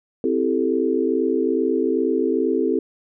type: chord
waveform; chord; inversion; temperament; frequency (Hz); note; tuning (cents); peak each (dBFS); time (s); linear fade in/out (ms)
sine; A minor seventh; first; equal; 261.6 / 329.6 / 392 / 440; C4 / E4 / G4 / A4; 0 / 0 / 0 / 0; -23; 0.24-2.79; 2
effects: none